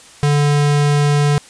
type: tone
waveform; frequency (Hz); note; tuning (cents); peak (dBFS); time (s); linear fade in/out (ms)
square; 145.7; D3; -13; -12; 0.23-1.38; 0
effects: white hiss -42 dBFS RMS until 1.49 s + resampled to 22050 Hz